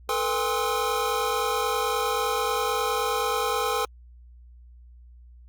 square tone cluster, 441.9 / 491.4 / 808 / 1048 / 1282 Hz, A4 / B4 / G#5 / C6 / E6, +7 / -9 / -48 / +2 / -49 cents, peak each -31 dBFS, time 0.09-3.85 s, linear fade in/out 2 ms, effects added 60 Hz sine -46 dBFS peak until 5.48 s + Opus 48 kbps

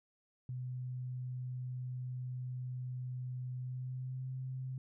sine tone with pitch glide, 126.3 to 129.93 Hz, B2 to C3, +39 to -12 cents, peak -38 dBFS, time 0.49-4.78 s, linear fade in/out 2 ms, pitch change +49 cents, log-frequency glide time 3.57-4.29 s, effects none

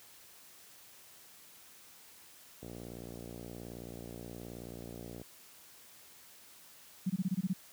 click train, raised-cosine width 2 ms, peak -32 dBFS, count 153, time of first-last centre 2.63-5.215 s, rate 58.8 Hz
sine tone bursts, 186.7 Hz, F#3, 16 cents sharp, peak -28 dBFS, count 8, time 7.06-7.534 s, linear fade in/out 10 ms, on 40 ms, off 22 ms
effects white hiss -57 dBFS RMS until 7.72 s + high-pass 60 Hz 12 dB/octave

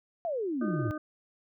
sine exponential sweep, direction down, 711 to 100.3 Hz, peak -29 dBFS, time 0.25-0.91 s, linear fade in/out 0 ms
harmonic tone, 306.3 Hz, D#4, 27 cents flat, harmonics 1 / 2 / 4 / 5, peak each -35 / -40 / -41 / -44 dBFS, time 0.61-0.98 s, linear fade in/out 5 ms
sine tone bursts, 343.8 Hz, F4, 27 cents flat, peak -31 dBFS, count 5, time 0.62-0.878 s, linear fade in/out 5 ms, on 34 ms, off 22 ms
effects none

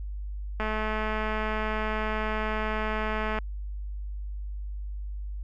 click train, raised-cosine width 0.5 ms, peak -16 dBFS, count 603, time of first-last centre 0.6-3.387 s, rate 216 Hz, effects added 50 Hz sine -32 dBFS peak until 5.43 s

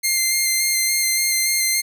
10% pulse tone with vibrato, 2100 Hz, C7, 6 cents sharp, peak -8 dBFS, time 0.03-1.82 s, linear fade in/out 20 ms, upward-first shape square, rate 3.5 Hz, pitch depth 14 cents each way, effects none

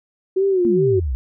sine tone with vibrato, 370 Hz, F#4, in tune, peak -14 dBFS, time 0.36-1 s, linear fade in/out 10 ms, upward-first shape sine, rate 2.4 Hz, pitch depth 110 cents each way
sine exponential sweep, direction down, 246.9 to 58.27 Hz, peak -19 dBFS, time 0.65-1.15 s, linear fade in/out 0 ms
effects none

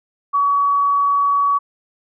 sine tone, 1132 Hz, C#6, 36 cents sharp, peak -13 dBFS, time 0.33-1.59 s, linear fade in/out 20 ms, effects none

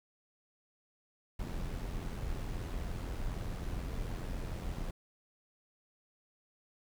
brown noise with amplitude modulation, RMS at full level -36 dBFS, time 1.39-4.91 s, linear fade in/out 5 ms, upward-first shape sine, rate 86.7 Hz, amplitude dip 45%, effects none

